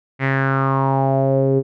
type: tone with low-pass filter sweep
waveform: sawtooth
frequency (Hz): 135.1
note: C#3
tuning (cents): -44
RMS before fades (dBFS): -17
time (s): 0.19-1.63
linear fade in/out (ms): 50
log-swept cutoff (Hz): 2100 to 400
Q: 5.1
effects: none